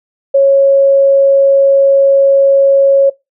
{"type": "tone", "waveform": "sine", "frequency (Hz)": 550, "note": "C#5", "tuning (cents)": -14, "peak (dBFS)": -4, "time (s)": [0.34, 3.1], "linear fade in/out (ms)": 10, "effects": ["noise-tail reverb RT60 0.2 s tail -22 dB re dry"]}